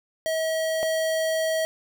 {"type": "tone pair in turn", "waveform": "square", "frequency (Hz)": [641, 641], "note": ["E5", "E5"], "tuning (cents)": [-49, -49], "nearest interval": "unison", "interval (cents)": 0, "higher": "neither", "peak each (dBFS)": [-24, -23], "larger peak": "second", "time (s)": [[0.26, 0.83], [0.83, 1.65]], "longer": "second", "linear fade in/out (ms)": 0, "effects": []}